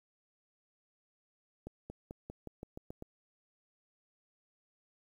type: accelerating click train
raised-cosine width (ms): 2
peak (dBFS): -30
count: 9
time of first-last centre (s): 1.67-3.024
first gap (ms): 230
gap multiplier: 0.91
effects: 10-bit

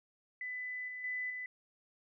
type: tone with level steps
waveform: sine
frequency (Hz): 2000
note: B6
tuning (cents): +21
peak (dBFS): -38 / -41 / -35 / -39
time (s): 0.41-1.46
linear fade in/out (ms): 2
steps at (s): 0.88 / 1.04 / 1.3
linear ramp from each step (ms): 2
effects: none

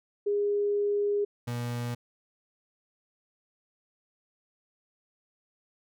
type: tone pair in turn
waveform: sine / 35% pulse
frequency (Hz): 409.4 / 120.32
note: G#4 / B2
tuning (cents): -25 / -45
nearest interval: octave + major sixth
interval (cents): 2120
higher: first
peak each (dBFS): -24 / -29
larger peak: first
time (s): 0.26-1.25 / 1.47-1.95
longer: first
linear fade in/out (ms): 10
effects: none

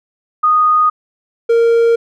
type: tone pair in turn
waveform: sine / triangle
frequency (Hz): 1238 / 463.7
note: D#6 / A#4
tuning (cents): -9 / -9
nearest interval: octave + perfect fourth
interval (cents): 1700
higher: first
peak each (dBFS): -8 / -6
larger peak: second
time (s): 0.43-0.9 / 1.49-1.96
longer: neither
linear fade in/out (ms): 10
effects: none

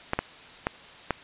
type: clicks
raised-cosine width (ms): 0.5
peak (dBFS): -9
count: 4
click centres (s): 0.134 / 0.19 / 0.669 / 1.107
effects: white hiss -47 dBFS RMS until 1.23 s + resampled to 8000 Hz

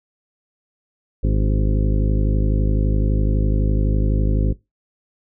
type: harmonic tone with a mistuned harmonic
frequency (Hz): 51.91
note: G#1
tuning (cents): 0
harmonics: 1 / 2 / 3 / 4 / 5 / 6 / 7 / 8 / 10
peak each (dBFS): -16 / -22 / -26 / -28 / -30 / -32 / -33 / -34 / -36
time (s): 1.23-4.53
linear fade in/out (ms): 10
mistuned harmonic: 6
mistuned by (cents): -39
effects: noise-tail reverb RT60 0.2 s tail -20 dB re dry

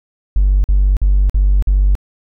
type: tone bursts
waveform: triangle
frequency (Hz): 48.42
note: G1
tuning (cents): -21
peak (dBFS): -5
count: 5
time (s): 0.36-1.952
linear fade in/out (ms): 0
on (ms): 280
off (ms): 48
effects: tanh soft clip ceiling -5 dBFS

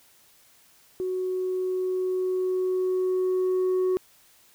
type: tone with level ramp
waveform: sine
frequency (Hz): 370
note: F#4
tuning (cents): 0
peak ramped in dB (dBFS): -25 to -18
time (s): 1-3.97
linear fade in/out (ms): 0
effects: tanh soft clip ceiling -20 dBFS + white hiss -58 dBFS RMS until 4.54 s

